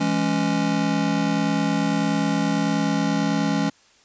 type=chord; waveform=square; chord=C# minor; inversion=first; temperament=just; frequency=166.31 / 207.9 / 277.2 Hz; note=E3 / G#3 / C#4; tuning=+16 / +2 / 0 cents; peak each=-26 / -25 / -24 dBFS; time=0-3.7 s; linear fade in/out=10 ms; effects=white hiss -56 dBFS RMS until 4.04 s + resampled to 16000 Hz